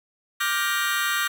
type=chord; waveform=sawtooth; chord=G minor seventh; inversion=second; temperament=just; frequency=1176 / 1411.2 / 1568 / 1881.6 Hz; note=D6 / F6 / G6 / Bb6; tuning=+2 / +18 / 0 / +16 cents; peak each=-24 dBFS; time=0.4-1.28 s; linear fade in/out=10 ms; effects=none